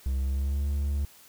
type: tone with pitch glide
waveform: triangle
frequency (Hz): 66 to 71.15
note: C2 to C#2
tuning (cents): +16 to +46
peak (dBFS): -23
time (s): 0.06-1.05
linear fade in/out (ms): 0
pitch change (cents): +130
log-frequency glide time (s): 0.19-0.66
effects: white hiss -54 dBFS RMS until 1.28 s